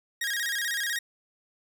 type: tone with vibrato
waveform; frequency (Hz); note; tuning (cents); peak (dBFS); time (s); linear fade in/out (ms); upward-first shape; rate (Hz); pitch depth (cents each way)
sawtooth; 1753; A6; -7; -24; 0.21-0.99; 5; square; 16; 120
type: noise with exponential decay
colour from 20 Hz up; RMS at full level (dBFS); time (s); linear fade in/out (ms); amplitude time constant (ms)
white; -43; 0.44-0.54; 1; 20
effects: none